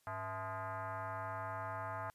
sine tone with frequency modulation, 103.9 Hz, G#2, 1 cent sharp, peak -39 dBFS, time 0.07-2.1 s, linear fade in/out 0 ms, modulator 380 Hz, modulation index 3.6, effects white hiss -74 dBFS RMS until 2.14 s + resampled to 32000 Hz

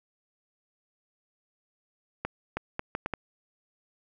accelerating click train, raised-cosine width 0.5 ms, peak -15 dBFS, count 6, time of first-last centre 2.25-3.137 s, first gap 320 ms, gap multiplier 0.7, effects none

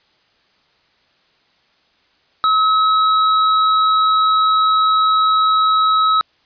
sine tone with hard clipping, 1285 Hz, E6, 45 cents flat, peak -13 dBFS, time 2.44-6.21 s, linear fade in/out 0 ms, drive 11 dB, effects white hiss -58 dBFS RMS until 6.45 s + resampled to 11025 Hz

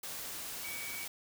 sine tone in noise, 2268 Hz, C#7, 39 cents sharp, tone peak -43 dBFS, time 0.64-1.05 s, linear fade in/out 5 ms, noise white, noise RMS -42 dBFS, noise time 0.03-1.08 s, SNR -4 dB, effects none

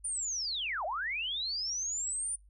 sine linear two-way sweep, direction down then up, 9397 to 587.3 to 9397 Hz, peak -32 dBFS, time 0.04-2.36 s, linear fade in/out 10 ms, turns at 0.85 s, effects noise-tail reverb RT60 0.2 s tail -24 dB re dry + added 50 Hz sine -56 dBFS peak until 2.49 s

